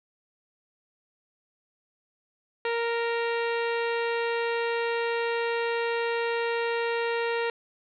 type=harmonic tone with a mistuned harmonic; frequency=466.2 Hz; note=A#4; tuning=in tune; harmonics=1 / 2 / 3 / 4 / 5 / 6 / 7 / 8 / 9; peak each=-27 / -33 / -37 / -35 / -39 / -39 / -46 / -46 / -48 dBFS; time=2.65-7.5 s; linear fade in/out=2 ms; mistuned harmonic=6; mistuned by=-22 cents; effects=none